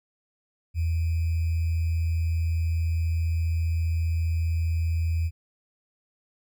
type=tone with sample-and-hold; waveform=sine; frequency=82.41 Hz; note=E2; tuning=in tune; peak=-22 dBFS; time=0.74-5.31 s; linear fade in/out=50 ms; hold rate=2450 Hz; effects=none